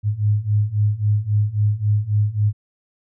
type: beating tone pair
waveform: sine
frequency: 102.8 / 106.5 Hz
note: G#2 / G#2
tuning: -17 / +44 cents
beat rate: 3.7 Hz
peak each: -20 / -18 dBFS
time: 0.03-2.53 s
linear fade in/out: 50 ms
effects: none